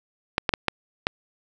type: clicks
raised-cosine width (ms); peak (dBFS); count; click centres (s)
0.3; -4; 5; 0.381 / 0.492 / 0.538 / 0.683 / 1.069
effects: none